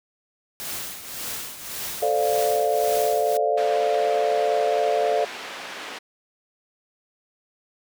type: noise with tremolo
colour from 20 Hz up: white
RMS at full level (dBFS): -30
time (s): 0.6-3.37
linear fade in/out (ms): 0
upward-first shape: triangle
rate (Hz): 1.8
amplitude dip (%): 70
type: chord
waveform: sine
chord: D minor seventh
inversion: second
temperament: equal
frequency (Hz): 440 / 523.3 / 587.3 / 698.5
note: A4 / C5 / D5 / F5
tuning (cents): 0 / 0 / 0 / 0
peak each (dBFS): -24 / -28 / -24 / -23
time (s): 2.02-5.25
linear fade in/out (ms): 5
type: band-pass noise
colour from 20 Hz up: white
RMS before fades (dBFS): -36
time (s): 3.57-5.99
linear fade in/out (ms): 10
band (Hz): 310 to 2800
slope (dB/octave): 12
effects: none